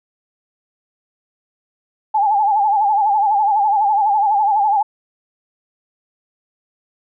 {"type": "tone with vibrato", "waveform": "sine", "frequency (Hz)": 830.6, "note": "G#5", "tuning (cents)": 0, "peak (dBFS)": -12, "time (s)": [2.14, 4.83], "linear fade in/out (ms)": 10, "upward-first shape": "sine", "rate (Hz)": 12, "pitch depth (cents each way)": 92, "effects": []}